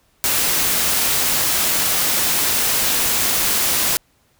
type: noise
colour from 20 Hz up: white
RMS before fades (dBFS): -18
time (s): 0.24-3.97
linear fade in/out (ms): 0
effects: pink hiss -60 dBFS RMS until 4.39 s